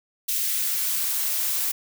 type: noise with high-pass filter sweep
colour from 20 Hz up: blue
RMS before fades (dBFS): -25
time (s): 0.28-1.72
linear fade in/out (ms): 10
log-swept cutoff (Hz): 2600 to 300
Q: 0.96
effects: none